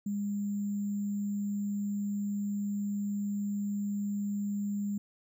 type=tone with sample-and-hold; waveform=sine; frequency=203.2 Hz; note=G#3; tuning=38 cents flat; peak=-30 dBFS; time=0.06-4.98 s; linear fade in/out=5 ms; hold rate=7350 Hz; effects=none